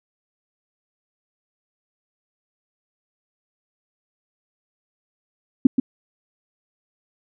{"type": "tone with echo", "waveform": "sine", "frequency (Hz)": 260.5, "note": "C4", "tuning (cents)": -7, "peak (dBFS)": -6, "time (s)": [5.65, 5.67], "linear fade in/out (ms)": 5, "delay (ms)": 130, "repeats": 1, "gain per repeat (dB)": -7, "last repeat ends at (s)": 5.8, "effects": []}